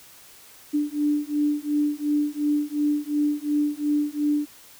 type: beating tone pair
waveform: sine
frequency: 293.7 / 296.5 Hz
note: D4 / D4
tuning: 0 / +17 cents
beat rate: 2.8 Hz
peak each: -24 dBFS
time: 0.73-4.46 s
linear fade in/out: 20 ms
effects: white hiss -49 dBFS RMS until 4.79 s